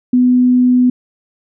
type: tone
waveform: sine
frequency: 249.5 Hz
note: B3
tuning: 18 cents sharp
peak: -7 dBFS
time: 0.13-0.9 s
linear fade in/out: 5 ms
effects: none